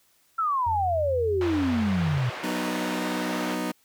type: exponential sweep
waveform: sine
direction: down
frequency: 1362 to 118.4 Hz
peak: -22 dBFS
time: 0.38-2.3 s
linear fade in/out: 10 ms
type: tone with pitch glide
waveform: sine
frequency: 86.1 to 90.59 Hz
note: F2 to F#2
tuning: -24 to -36 cents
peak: -30 dBFS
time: 0.66-2.19 s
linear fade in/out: 10 ms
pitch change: +88 cents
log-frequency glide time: 1.2-1.89 s
type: band-pass noise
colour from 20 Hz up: pink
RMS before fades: -36 dBFS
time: 1.41-3.55 s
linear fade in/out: 2 ms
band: 540 to 2700 Hz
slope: 12 dB/octave
type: chord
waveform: sawtooth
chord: B major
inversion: second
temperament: just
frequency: 185.21 / 246.9 / 308.7 Hz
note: F#3 / B3 / D#4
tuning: +2 / 0 / -14 cents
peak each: -29 / -27 / -27 dBFS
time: 2.43-3.72 s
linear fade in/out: 10 ms
effects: white hiss -64 dBFS RMS until 3.84 s